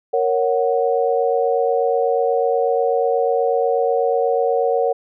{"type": "chord", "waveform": "sine", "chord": "F# major", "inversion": "first", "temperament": "equal", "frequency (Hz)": [466.2, 554.4, 740], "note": ["A#4", "C#5", "F#5"], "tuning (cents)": [0, 0, 0], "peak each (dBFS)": [-18, -20, -21], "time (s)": [0.13, 4.93], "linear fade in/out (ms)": 10, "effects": []}